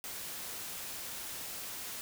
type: noise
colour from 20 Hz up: white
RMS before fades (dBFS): -42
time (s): 0.04-2.01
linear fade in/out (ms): 0
effects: none